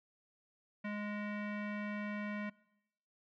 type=tone with low-pass filter; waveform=square; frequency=207.7 Hz; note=G#3; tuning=in tune; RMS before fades=-40 dBFS; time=0.84-2.5 s; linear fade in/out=10 ms; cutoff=2100 Hz; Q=3.5; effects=noise-tail reverb RT60 0.9 s tail -23 dB re dry